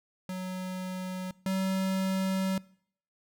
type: tone pair in turn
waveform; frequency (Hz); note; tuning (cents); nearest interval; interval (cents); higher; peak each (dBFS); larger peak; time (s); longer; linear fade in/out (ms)
square; 185 / 190.2; F#3 / F#3; 0 / +48; unison; 48; second; -34 / -28; second; 0.29-1.31 / 1.46-2.58; second; 2
effects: noise-tail reverb RT60 0.6 s tail -22 dB re dry